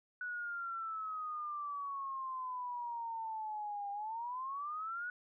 sine exponential two-way sweep, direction down then up, 1480 to 801 to 1480 Hz, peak -38 dBFS, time 0.21-5.1 s, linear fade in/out 2 ms, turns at 3.91 s, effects none

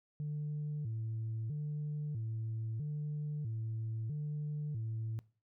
sine tone with vibrato, 129 Hz, C3, 24 cents flat, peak -34 dBFS, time 0.2-5.19 s, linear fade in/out 0 ms, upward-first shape square, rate 0.77 Hz, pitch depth 250 cents each way, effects noise-tail reverb RT60 0.4 s tail -23 dB re dry + tanh soft clip ceiling -33 dBFS

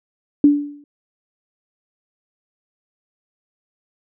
sine tone with exponential decay, 290 Hz, D4, 22 cents flat, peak -5 dBFS, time 0.44-0.84 s, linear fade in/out 2 ms, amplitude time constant 86 ms, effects none

